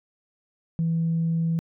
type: tone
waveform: sine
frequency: 164.81 Hz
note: E3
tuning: in tune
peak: -20 dBFS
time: 0.79-1.59 s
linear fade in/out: 0 ms
effects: tanh soft clip ceiling -17 dBFS